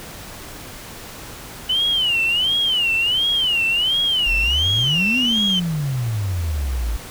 sine tone with vibrato, 2969 Hz, F#7, 5 cents sharp, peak -15 dBFS, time 1.69-5.6 s, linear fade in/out 10 ms, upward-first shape sine, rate 1.4 Hz, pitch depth 180 cents each way
sine exponential two-way sweep, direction up then down, 38.77 to 259.2 to 51.7 Hz, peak -19 dBFS, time 4.26-6.97 s, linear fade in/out 10 ms, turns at 5.18 s
effects tanh soft clip ceiling -11 dBFS + pink hiss -36 dBFS RMS until 7.1 s

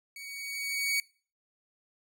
sawtooth tone with level ramp, 2247 Hz, C#7, 23 cents sharp, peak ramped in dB -39 to -22 dBFS, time 0.16-1 s, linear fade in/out 2 ms, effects noise-tail reverb RT60 0.4 s tail -23 dB re dry

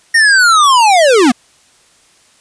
square linear sweep, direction down, 1864.7 to 222 Hz, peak -6 dBFS, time 0.14-1.32 s, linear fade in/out 10 ms, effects white hiss -49 dBFS RMS until 2.4 s + resampled to 22050 Hz

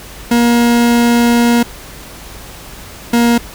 40% pulse tone pair in turn, 237 / 235.9 Hz, A#3 / A#3, +29 / +21 cents, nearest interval unison, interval 8 cents, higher first, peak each -7 dBFS, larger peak neither, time 0.31-1.63 / 3.13-3.38 s, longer first, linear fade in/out 5 ms, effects added 50 Hz sine -37 dBFS peak until 3.54 s + pink hiss -33 dBFS RMS until 3.54 s

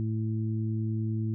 harmonic tone, 110 Hz, A2, in tune, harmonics 1 / 2 / 3, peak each -28 / -34 / -38 dBFS, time 0-1.34 s, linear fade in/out 0 ms, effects none

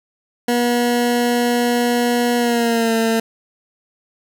20% pulse tone with pitch glide, 240.9 to 226.1 Hz, B3 to A3, -43 to +47 cents, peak -10 dBFS, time 0.48-3.2 s, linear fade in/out 5 ms, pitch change -110 cents, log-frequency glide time 2.37-2.94 s, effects none

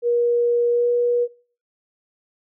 sine tone with pitch glide, 477.1 to 482.1 Hz, A#4 to B4, +40 to -42 cents, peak -16 dBFS, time 0.02-1.28 s, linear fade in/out 50 ms, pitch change +18 cents, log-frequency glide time 0.7-0.89 s, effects noise-tail reverb RT60 0.4 s tail -21 dB re dry

